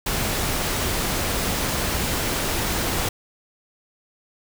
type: noise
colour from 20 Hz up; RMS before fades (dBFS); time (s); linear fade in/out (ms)
pink; -24; 0.06-3.09; 5
effects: none